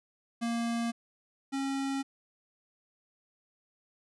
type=tone pair in turn; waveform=square; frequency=233.1 / 272.5 Hz; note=A#3 / C#4; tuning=0 / -29 cents; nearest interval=minor third; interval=271 cents; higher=second; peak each=-30 / -31 dBFS; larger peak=first; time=0.41-0.92 / 1.52-2.03 s; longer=neither; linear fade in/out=20 ms; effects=resampled to 24000 Hz